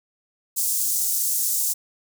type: high-pass noise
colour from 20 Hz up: pink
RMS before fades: -23 dBFS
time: 0.56-1.74 s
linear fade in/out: 20 ms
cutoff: 6700 Hz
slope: 24 dB/octave
effects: none